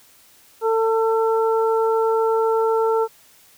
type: harmonic tone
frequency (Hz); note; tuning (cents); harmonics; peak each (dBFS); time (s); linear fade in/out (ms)
448; A4; +31; 1 / 2 / 3; -17 / -23 / -27; 0.61-3.08; 50
effects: white hiss -52 dBFS RMS until 3.57 s